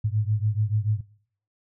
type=beating tone pair; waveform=sine; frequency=104 / 110.9 Hz; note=G#2 / A2; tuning=+3 / +14 cents; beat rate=6.9 Hz; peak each=-24 / -25 dBFS; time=0.04-1.01 s; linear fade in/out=10 ms; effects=noise-tail reverb RT60 0.6 s tail -23 dB re dry